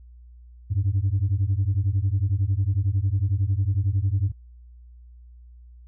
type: beating tone pair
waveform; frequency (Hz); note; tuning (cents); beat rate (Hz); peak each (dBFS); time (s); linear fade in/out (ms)
sine; 92.5 / 103.5; F#2 / G#2; 0 / -5; 11; -21; 0.7-4.32; 20
effects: tanh soft clip ceiling -16 dBFS + added 60 Hz sine -44 dBFS peak until 5.87 s